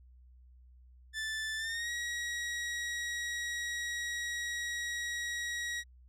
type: tone with pitch glide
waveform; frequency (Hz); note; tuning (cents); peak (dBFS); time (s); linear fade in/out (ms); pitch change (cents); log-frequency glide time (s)
sawtooth; 1758 to 1906.1; A6 to A#6; -2 to +38; -31; 1.13-5.84; 50; +140; 1.57-1.9
effects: added 62 Hz sine -55 dBFS peak until 6.08 s + low-pass 9000 Hz 12 dB/octave